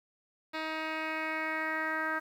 10% pulse tone with low-pass filter sweep, 315.7 Hz, D#4, 25 cents sharp, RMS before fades -34 dBFS, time 0.53-2.2 s, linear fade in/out 20 ms, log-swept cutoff 3300 to 1600 Hz, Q 3.7, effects 10-bit

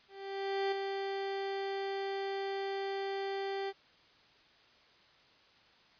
30% pulse tone with ADSR envelope, 392 Hz, G4, in tune, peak -27 dBFS, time 0.08-3.73 s, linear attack 640 ms, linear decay 6 ms, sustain -5 dB, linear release 44 ms, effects white hiss -63 dBFS RMS until 5.99 s + resampled to 11025 Hz

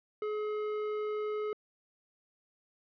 sine tone with tanh clipping, 424.2 Hz, G#4, 37 cents sharp, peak -34 dBFS, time 0.22-1.53 s, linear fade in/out 2 ms, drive 18 dB, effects low-pass 2000 Hz 12 dB/octave

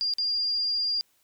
sine tone with dropouts, 4805 Hz, D8, 39 cents sharp, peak -24 dBFS, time 0.01-1.01 s, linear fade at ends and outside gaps 0 ms, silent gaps 0.137-0.184 s, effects white hiss -67 dBFS RMS until 1.23 s

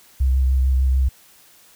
sine tone with vibrato, 65.41 Hz, C2, in tune, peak -14 dBFS, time 0.2-1.09 s, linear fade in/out 10 ms, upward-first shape triangle, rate 6.7 Hz, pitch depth 30 cents each way, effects white hiss -51 dBFS RMS until 1.75 s

